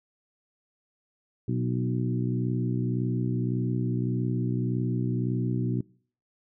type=harmonic tone with a mistuned harmonic; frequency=61.74 Hz; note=B1; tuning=in tune; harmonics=2 / 3 / 4 / 5 / 6; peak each=-27 / -31 / -33 / -35 / -37 dBFS; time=1.48-5.81 s; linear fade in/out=5 ms; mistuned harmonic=5; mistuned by=+22 cents; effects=noise-tail reverb RT60 0.5 s tail -24 dB re dry